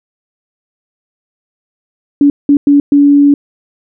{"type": "tone bursts at uneven times", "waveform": "sine", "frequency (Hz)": 285.7, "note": "D4", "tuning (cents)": -48, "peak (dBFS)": -3, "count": 4, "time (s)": [[2.21, 2.3], [2.49, 2.57], [2.67, 2.8], [2.92, 3.34]], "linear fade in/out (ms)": 2, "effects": []}